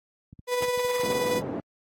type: clicks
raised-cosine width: 5 ms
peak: -31 dBFS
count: 7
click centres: 0.329 / 0.392 / 0.684 / 0.776 / 0.848 / 0.997 / 1.064 s
type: tone with tremolo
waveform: 35% pulse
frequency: 493.9 Hz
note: B4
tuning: in tune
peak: -21 dBFS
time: 0.47-1.42 s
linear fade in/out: 50 ms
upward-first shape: sine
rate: 19 Hz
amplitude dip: 35%
type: noise with exponential decay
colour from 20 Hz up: pink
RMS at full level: -31 dBFS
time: 0.62-0.74 s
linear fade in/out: 2 ms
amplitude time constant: 24 ms
type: band-pass noise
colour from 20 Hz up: pink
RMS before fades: -32 dBFS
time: 1.03-1.6 s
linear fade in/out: 2 ms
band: 180 to 550 Hz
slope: 12 dB/octave
effects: high-pass 80 Hz 12 dB/octave + AAC 48 kbps